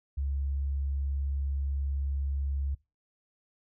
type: tone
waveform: sine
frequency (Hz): 69.3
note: C#2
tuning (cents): 0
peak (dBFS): -28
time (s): 0.17-2.75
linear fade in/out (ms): 10
effects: noise-tail reverb RT60 0.3 s tail -24 dB re dry